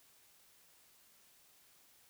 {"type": "silence", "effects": ["white hiss -66 dBFS RMS until 2.09 s"]}